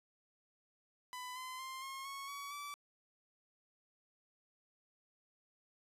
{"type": "tone with pitch steps", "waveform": "sawtooth", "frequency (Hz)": [1000, 1024.6, 1049.7, 1075.5, 1101.9, 1129, 1156.7], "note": ["B5", "C6", "C6", "C6", "C#6", "C#6", "D6"], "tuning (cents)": [21, -37, 5, 47, -11, 31, -27], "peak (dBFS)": -40, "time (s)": [1.13, 2.74], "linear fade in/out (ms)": 0, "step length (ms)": 230, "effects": ["resampled to 32000 Hz"]}